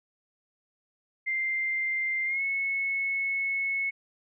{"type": "tone with pitch glide", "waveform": "sine", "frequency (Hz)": [2093, 2196], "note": ["C7", "C#7"], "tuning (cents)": [0, -17], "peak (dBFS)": -26, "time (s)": [1.26, 3.91], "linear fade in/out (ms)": 20, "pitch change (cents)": 83, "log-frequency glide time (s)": [2.26, 2.42], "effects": []}